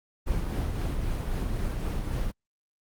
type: noise with tremolo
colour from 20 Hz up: brown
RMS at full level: -27 dBFS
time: 0.26-2.32 s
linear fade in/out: 20 ms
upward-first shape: triangle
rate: 3.8 Hz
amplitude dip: 35%
effects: Opus 24 kbps